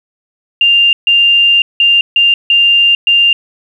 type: tone bursts at uneven times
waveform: sine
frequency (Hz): 2794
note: F7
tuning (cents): 0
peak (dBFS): -5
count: 6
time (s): 0.61-0.93 / 1.07-1.62 / 1.8-2.01 / 2.16-2.34 / 2.5-2.95 / 3.07-3.33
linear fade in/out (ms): 2
effects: 7-bit